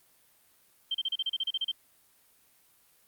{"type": "tone bursts", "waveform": "sine", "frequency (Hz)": 3136, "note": "G7", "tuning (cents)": 0, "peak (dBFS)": -27, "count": 12, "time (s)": [0.91, 1.716], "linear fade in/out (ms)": 5, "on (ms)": 36, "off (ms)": 34, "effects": ["white hiss -64 dBFS RMS until 3.07 s", "Opus 32 kbps"]}